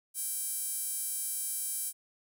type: tone with high-pass filter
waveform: sawtooth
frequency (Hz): 784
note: G5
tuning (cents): 0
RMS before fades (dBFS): -35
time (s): 0.14-1.93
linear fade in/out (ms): 50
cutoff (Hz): 10000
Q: 2.3
effects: none